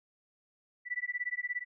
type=tone with tremolo; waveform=sine; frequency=1968 Hz; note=B6; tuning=7 cents flat; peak=-29 dBFS; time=0.85-1.65 s; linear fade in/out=50 ms; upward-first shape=sine; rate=17 Hz; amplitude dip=100%; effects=none